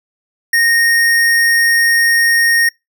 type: tone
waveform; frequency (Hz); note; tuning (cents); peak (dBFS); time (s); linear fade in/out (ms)
square; 1855; A#6; -9; -10; 0.53-2.69; 5
effects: noise-tail reverb RT60 0.2 s tail -26 dB re dry